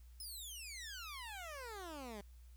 15% pulse exponential sweep, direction down, 5274 to 195.8 Hz, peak -40 dBFS, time 0.2-2.21 s, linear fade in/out 2 ms, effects added 60 Hz sine -55 dBFS peak until 2.56 s + white hiss -73 dBFS RMS until 2.56 s

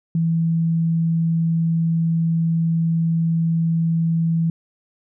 sine tone, 164.81 Hz, E3, in tune, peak -16 dBFS, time 0.15-4.5 s, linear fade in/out 2 ms, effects none

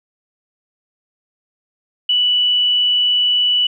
sine tone with frequency modulation, 2960 Hz, F#7, in tune, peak -12 dBFS, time 2.09-3.67 s, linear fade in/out 5 ms, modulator 56.6 Hz, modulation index 0.23, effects none

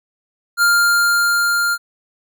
square tone with level ramp, 1400 Hz, F6, 4 cents sharp, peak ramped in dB -11 to -16 dBFS, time 0.57-1.78 s, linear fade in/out 50 ms, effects none

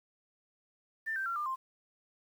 sine tone with pitch steps, 1786 / 1563.8 / 1369.3 / 1198.9 / 1049.8 Hz, A6 / G6 / F6 / D6 / C6, +25 / -5 / -35 / +35 / +5 cents, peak -32 dBFS, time 1.06-1.56 s, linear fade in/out 20 ms, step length 100 ms, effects 10-bit

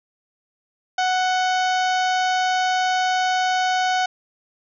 harmonic tone with a mistuned harmonic, 740 Hz, F#5, in tune, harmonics 1 / 2 / 3 / 4 / 5 / 6 / 7 / 8 / 9, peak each -19 / -25 / -32 / -31 / -35 / -36 / -38 / -39 / -40 dBFS, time 0.98-4.06 s, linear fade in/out 5 ms, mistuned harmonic 4, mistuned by +33 cents, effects none

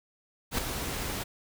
pink noise with ADSR envelope, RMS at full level -27 dBFS, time 0.51-1.24 s, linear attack 73 ms, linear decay 4 ms, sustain -7 dB, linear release 16 ms, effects none

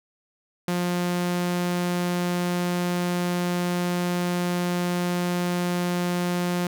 sawtooth tone, 176.8 Hz, F3, 22 cents sharp, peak -19 dBFS, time 0.68-6.67 s, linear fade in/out 2 ms, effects none

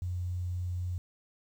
sine tone with quantisation, 89.6 Hz, F2, 45 cents sharp, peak -31 dBFS, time 0.02-0.98 s, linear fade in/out 0 ms, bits 10, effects none

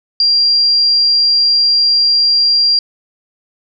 sine tone, 4761 Hz, D8, 23 cents sharp, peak -8 dBFS, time 0.2-2.79 s, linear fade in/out 2 ms, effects none

